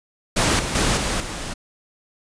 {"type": "noise with level steps", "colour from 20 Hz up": "pink", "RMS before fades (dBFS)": [-18, -25, -19, -23, -30], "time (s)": [0.36, 1.54], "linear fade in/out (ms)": 10, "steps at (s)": [0.59, 0.75, 0.97, 1.2], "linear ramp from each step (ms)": 2, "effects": ["resampled to 22050 Hz"]}